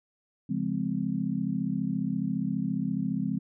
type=chord; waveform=sine; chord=Db major seventh; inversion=none; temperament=just; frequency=138.59 / 173.24 / 207.9 / 259.9 Hz; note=Db3 / F3 / Ab3 / C4; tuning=0 / -14 / +2 / -11 cents; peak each=-37 / -31 / -31 / -32 dBFS; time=0.49-3.39 s; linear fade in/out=10 ms; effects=none